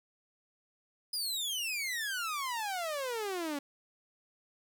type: exponential sweep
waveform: sawtooth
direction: down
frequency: 5040 to 276.2 Hz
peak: -30 dBFS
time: 1.13-3.59 s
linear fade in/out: 5 ms
effects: 10-bit